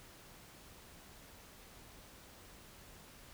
silence, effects pink hiss -57 dBFS RMS until 3.33 s

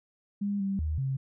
sine tone with pitch steps, 202.3 / 195.7 / 77.4 / 134.1 Hz, G#3 / G3 / D#2 / C3, -45 / -3 / -9 / +43 cents, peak -27 dBFS, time 0.41-1.17 s, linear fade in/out 10 ms, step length 190 ms, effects none

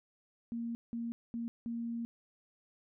sine tone bursts at uneven times, 233.1 Hz, A#3, in tune, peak -35 dBFS, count 4, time 0.52-0.75 / 0.93-1.12 / 1.34-1.48 / 1.66-2.05 s, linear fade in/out 0 ms, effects none

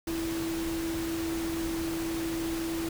sine tone in noise, 329.6 Hz, E4, in tune, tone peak -30 dBFS, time 0.07-2.89 s, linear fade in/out 5 ms, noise pink, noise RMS -38 dBFS, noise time 0.07-2.89 s, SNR +5 dB, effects none

